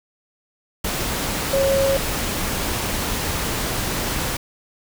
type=tone in noise; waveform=sine; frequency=545 Hz; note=C#5; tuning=29 cents flat; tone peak=-16 dBFS; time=1.53-1.97 s; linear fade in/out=5 ms; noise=pink; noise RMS=-24 dBFS; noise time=0.84-4.37 s; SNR=+5 dB; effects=none